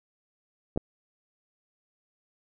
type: clicks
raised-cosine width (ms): 2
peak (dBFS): -23 / -12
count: 2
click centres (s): 0.761 / 0.775
effects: none